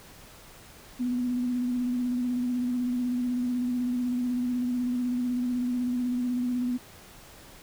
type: tone with vibrato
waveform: sine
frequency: 246.9 Hz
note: B3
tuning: in tune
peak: -25 dBFS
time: 0.99-6.78 s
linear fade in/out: 20 ms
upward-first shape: square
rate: 16 Hz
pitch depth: 22 cents each way
effects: pink hiss -50 dBFS RMS until 7.62 s